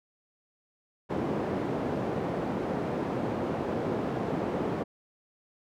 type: band-pass noise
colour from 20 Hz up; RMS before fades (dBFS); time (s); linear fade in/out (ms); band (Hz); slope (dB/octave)
white; -31; 1.09-4.84; 20; 130 to 490; 12
effects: none